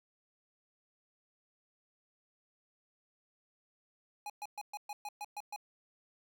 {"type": "tone bursts", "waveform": "square", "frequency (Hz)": 830.6, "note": "G#5", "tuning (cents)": 0, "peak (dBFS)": -40, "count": 9, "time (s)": [4.26, 5.562], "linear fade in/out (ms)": 2, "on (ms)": 38, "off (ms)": 120, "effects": []}